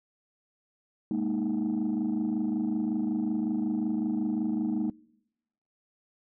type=chord; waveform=sine; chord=Ab suspended second; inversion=none; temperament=equal; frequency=207.7 / 233.1 / 311.1 Hz; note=Ab3 / Bb3 / Eb4; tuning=0 / 0 / 0 cents; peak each=-29 dBFS; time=1.11-4.9 s; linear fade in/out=2 ms; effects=noise-tail reverb RT60 0.9 s tail -25 dB re dry + tanh soft clip ceiling -22 dBFS